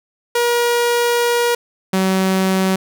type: tone pair in turn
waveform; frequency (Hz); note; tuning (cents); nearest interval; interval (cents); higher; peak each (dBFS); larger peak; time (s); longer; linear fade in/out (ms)
sawtooth; 477.3 / 189.42; A#4 / F#3; +41 / +41; octave + major third; 1600; first; -10; neither; 0.35-1.55 / 1.93-2.76; first; 5
effects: none